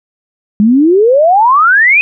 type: exponential sweep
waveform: sine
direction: up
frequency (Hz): 200.9 to 2557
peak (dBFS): -4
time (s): 0.6-2.01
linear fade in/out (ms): 0
effects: none